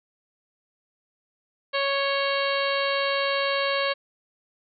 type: harmonic tone with a mistuned harmonic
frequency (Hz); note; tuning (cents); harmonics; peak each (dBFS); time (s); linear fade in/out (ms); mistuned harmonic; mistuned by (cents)
554.4; C#5; 0; 1 / 2 / 3 / 4 / 5 / 6 / 7 / 8; -26 / -29 / -31 / -32 / -33 / -34 / -34 / -35; 1.73-3.94; 20; 6; -66
effects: none